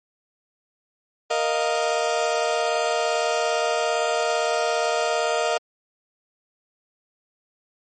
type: chord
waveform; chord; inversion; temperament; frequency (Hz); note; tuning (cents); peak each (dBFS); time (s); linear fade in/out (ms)
35% pulse; Bb suspended fourth; none; just; 466.2 / 621.6 / 699.2; Bb4 / Eb5 / F5; 0 / -2 / +2; -24 / -23 / -23; 1.3-5.58; 10
effects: MP3 32 kbps

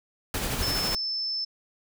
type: noise with tremolo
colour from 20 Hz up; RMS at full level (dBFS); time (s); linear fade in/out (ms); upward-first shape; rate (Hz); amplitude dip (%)
pink; -28; 0.34-0.95; 2; sine; 12; 35
type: tone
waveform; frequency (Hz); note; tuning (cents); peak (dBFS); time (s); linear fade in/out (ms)
sine; 5274; E8; 0; -27; 0.62-1.45; 10
effects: none

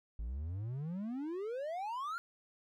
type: exponential sweep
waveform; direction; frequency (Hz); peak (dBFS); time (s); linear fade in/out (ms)
triangle; up; 51.8 to 1427; -35; 0.19-2.18; 0
effects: none

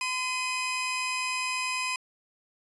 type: tone pair together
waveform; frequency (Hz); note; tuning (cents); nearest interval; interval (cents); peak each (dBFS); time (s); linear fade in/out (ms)
sawtooth; 1021 / 2508; C6 / D#7; -43 / +13; octave + major third; 1556; -28 / -27; 0.01-1.96; 2
effects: resampled to 24000 Hz

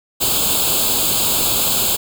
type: noise with comb filter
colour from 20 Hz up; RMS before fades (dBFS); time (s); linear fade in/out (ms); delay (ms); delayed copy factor
white; -17; 0.2-1.97; 20; 0.26; +0.9
effects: none

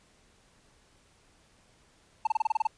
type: tone bursts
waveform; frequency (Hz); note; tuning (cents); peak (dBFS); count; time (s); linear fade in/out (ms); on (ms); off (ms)
triangle; 881; A5; +2; -20; 9; 2.25-2.671; 5; 21; 29
effects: pink hiss -63 dBFS RMS until 2.77 s + resampled to 22050 Hz

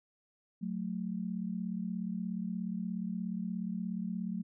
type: tone pair together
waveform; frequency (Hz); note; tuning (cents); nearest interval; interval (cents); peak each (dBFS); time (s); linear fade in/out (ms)
sine; 183.13 / 220; F#3 / A3; -18 / 0; minor third; 318; -36 / -37; 0.61-4.43; 20
effects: none

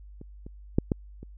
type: clicks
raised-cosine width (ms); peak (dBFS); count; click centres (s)
3; -29 / -29 / -8 / -11 / -29; 5; 0.214 / 0.465 / 0.785 / 0.918 / 1.23
effects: added 50 Hz sine -44 dBFS peak until 1.37 s

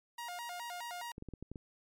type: tone with vibrato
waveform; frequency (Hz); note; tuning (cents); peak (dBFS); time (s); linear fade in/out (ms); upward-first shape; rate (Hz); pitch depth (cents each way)
sawtooth; 820; G#5; -22; -37; 0.18-1.12; 5; square; 4.8; 250
type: clicks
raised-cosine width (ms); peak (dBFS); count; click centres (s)
3; -31; 7; 1.181 / 1.224 / 1.287 / 1.337 / 1.426 / 1.516 / 1.558
effects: MP3 96 kbps

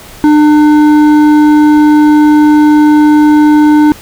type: tone with hard clipping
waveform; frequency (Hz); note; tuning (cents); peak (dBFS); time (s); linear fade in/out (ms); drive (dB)
sine; 300; D4; +37; -4; 0.24-3.92; 0; 9
effects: pink hiss -32 dBFS RMS until 4.01 s

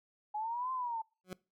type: linear two-way sweep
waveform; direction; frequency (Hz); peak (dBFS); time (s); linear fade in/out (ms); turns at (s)
sine; up then down; 830.6 to 1046.5 to 879; -34; 0.34-1.02; 10; 0.72
type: tone with exponential growth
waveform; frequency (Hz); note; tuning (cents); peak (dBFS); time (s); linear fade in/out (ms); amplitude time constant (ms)
20% pulse; 184; F#3; -9; -32; 1.24-1.33; 2; 18
effects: noise-tail reverb RT60 0.3 s tail -23 dB re dry

